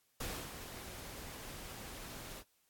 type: noise with ADSR envelope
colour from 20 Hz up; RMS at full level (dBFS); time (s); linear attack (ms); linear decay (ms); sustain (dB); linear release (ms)
pink; -40; 0.2-2.44; 7; 300; -8; 53
effects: white hiss -75 dBFS RMS until 2.69 s + AAC 64 kbps